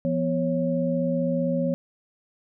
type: tone cluster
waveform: sine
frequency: 171.3 / 246.7 / 549 Hz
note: F3 / B3 / C#5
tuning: -33 / -2 / -17 cents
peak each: -26 dBFS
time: 0.05-1.74 s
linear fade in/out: 0 ms
effects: none